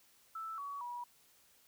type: tone with pitch steps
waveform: sine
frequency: 1320 / 1129.4 / 966.3 Hz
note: E6 / C#6 / B5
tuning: +2 / +32 / -38 cents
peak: -40 dBFS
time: 0.35-1.04 s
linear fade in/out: 5 ms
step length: 230 ms
effects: white hiss -67 dBFS RMS until 1.67 s